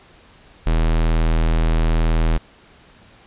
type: tone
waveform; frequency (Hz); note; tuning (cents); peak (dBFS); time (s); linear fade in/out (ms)
square; 40.51; E1; -29; -15; 0.66-2.38; 10
effects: pink hiss -49 dBFS RMS until 3.26 s + resampled to 8000 Hz